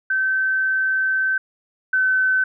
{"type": "tone pair in turn", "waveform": "sine", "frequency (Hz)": [1541, 1523.3], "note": ["G6", "F#6"], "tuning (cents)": [-30, 50], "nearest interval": "unison", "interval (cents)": 20, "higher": "first", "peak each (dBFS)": [-17, -15], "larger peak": "second", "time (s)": [[0.1, 1.38], [1.93, 2.44]], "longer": "first", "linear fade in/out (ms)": 5, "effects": []}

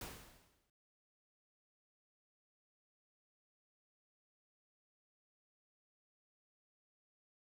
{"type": "noise with exponential decay", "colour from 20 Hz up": "pink", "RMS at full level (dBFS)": -45, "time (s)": [0.01, 0.7], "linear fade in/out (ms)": 2, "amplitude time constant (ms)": 150, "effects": []}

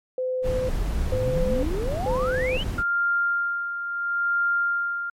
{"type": "tone bursts", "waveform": "sine", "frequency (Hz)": 511, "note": "C5", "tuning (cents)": -41, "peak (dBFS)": -23, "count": 3, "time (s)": [0.18, 2.57], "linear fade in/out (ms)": 2, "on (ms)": 510, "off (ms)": 430}
{"type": "noise", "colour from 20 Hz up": "brown", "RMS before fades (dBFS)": -27, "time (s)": [0.42, 2.84], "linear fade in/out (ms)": 50}
{"type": "exponential sweep", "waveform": "sine", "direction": "up", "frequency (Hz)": [35, 3188], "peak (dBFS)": -27, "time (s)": [0.74, 2.64], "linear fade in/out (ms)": 20}
{"type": "tone with tremolo", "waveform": "sine", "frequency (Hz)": 1396.9, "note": "F6", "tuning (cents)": 0, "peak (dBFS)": -19, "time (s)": [2.78, 5.1], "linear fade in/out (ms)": 5, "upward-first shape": "sine", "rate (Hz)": 0.74, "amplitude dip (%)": 60}
{"effects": ["MP3 64 kbps"]}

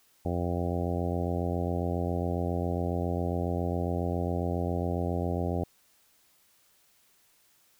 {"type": "harmonic tone", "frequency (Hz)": 87.31, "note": "F2", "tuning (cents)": 0, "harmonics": [1, 2, 3, 4, 5, 6, 7, 8, 9], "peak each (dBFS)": [-31, -34, -36, -37, -38, -39, -39, -40, -41], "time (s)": [0.25, 5.64], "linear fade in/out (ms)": 5, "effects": ["white hiss -65 dBFS RMS until 7.79 s"]}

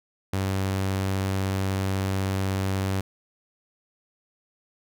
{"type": "tone", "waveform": "sawtooth", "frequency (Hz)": 96.2, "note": "G2", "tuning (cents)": -32, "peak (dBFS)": -20, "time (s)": [0.33, 3.01], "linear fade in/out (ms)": 5, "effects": []}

